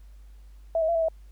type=tone with pitch steps; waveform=sine; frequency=658 / 637 / 677 / 656 / 646 Hz; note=E5 / D#5 / E5 / E5 / E5; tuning=-3 / +41 / +46 / -9 / -35 cents; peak=-21 dBFS; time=0.75-1.085 s; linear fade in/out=2 ms; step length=67 ms; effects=added 50 Hz sine -45 dBFS peak until 1.31 s + pink hiss -66 dBFS RMS until 1.31 s